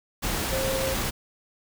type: tone in noise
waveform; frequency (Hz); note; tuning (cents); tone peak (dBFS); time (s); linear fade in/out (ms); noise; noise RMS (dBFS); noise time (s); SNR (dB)
sine; 531; C5; +25; -27; 0.51-0.95; 20; pink; -28; 0.22-1.11; -2
effects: none